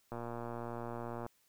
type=click train; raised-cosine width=1 ms; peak=-28 dBFS; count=136; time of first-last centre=0.12-1.264 s; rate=118 Hz; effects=white hiss -72 dBFS RMS until 1.48 s